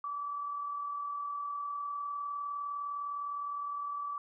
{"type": "tone with amplitude modulation", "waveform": "sine", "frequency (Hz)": 1154, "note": "D6", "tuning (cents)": -31, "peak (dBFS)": -33, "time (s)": [0.04, 4.18], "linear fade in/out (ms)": 2, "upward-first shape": "sine", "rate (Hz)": 39.7, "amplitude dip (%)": 35, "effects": []}